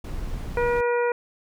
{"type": "noise", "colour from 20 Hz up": "brown", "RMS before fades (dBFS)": -31, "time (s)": [0.04, 0.81], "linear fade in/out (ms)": 5}
{"type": "harmonic tone", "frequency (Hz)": 480.6, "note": "B4", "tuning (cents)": -47, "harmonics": [1, 2, 3, 4, 5], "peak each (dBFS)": [-21, -28, -31, -35, -36], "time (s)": [0.57, 1.12], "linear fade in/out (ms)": 2}
{"effects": []}